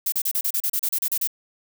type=noise bursts; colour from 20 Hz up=violet; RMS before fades=-23 dBFS; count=13; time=0.06-1.274 s; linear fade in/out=5 ms; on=62 ms; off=34 ms; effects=none